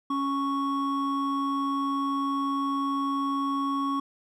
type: tone pair together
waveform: triangle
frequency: 277.2 / 1108.8 Hz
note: C#4 / C#6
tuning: 0 / 0 cents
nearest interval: 2 octaves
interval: 2400 cents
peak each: -26 dBFS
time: 0.1-4 s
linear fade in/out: 5 ms
effects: none